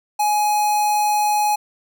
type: tone with notch filter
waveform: square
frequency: 839 Hz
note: G#5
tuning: 17 cents sharp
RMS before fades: -18 dBFS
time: 0.19-1.56 s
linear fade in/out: 10 ms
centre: 3100 Hz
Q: 1.5
effects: none